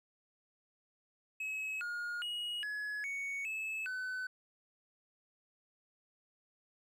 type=tone with pitch steps; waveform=triangle; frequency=2568 / 1429 / 2895 / 1692 / 2227 / 2602 / 1510 Hz; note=E7 / F6 / F#7 / G#6 / C#7 / E7 / F#6; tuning=-46 / +39 / -38 / +32 / +7 / -23 / +35 cents; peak=-35 dBFS; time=1.4-4.27 s; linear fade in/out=5 ms; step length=410 ms; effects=none